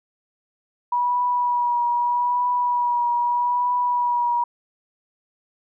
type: tone with vibrato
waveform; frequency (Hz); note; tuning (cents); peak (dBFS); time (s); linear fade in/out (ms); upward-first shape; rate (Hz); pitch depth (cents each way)
sine; 970; B5; -31; -18; 0.92-4.44; 5; triangle; 0.8; 24
effects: none